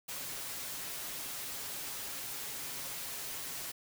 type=noise with comb filter; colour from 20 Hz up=white; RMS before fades=-41 dBFS; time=0.08-3.72 s; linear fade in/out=10 ms; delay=7.3 ms; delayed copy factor=+0.5; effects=none